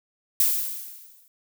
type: noise with exponential decay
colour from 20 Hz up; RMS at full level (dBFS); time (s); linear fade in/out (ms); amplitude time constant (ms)
violet; -18; 0.4-1.28; 1; 190
effects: none